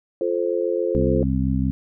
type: chord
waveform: sine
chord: F major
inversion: none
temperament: just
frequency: 349.2 / 436.5 / 523.8 Hz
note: F4 / A4 / C5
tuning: 0 / -14 / +2 cents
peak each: -24 dBFS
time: 0.21-1.23 s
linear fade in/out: 2 ms
type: harmonic tone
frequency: 65.41 Hz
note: C2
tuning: in tune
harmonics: 1 / 2 / 3 / 4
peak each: -24 / -24 / -24 / -24 dBFS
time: 0.95-1.71 s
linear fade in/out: 0 ms
effects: none